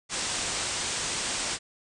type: low-pass noise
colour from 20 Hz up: white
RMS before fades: -31 dBFS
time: 0.09-1.59 s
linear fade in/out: 50 ms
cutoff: 9000 Hz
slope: 96 dB/octave
effects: none